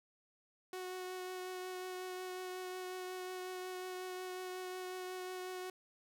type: tone with vibrato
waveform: sawtooth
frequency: 368.1 Hz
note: F#4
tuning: 9 cents flat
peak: -38 dBFS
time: 0.73-5.7 s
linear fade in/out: 2 ms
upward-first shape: triangle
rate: 5.5 Hz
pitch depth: 14 cents each way
effects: none